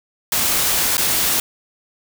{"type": "noise with dropouts", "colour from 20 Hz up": "white", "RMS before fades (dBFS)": -18, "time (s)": [0.32, 1.4], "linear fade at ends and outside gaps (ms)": 2, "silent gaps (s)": [0.97, 0.979], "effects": []}